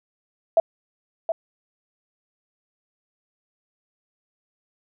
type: tone with echo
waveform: sine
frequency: 659.3 Hz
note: E5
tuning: in tune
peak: -12 dBFS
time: 0.57-0.6 s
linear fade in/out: 2 ms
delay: 720 ms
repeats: 1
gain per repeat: -8 dB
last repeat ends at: 1.32 s
effects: none